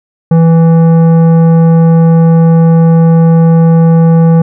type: tone with tanh clipping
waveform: sine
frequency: 164.81 Hz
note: E3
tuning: in tune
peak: -4 dBFS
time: 0.31-4.42 s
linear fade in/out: 5 ms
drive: 12 dB
effects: none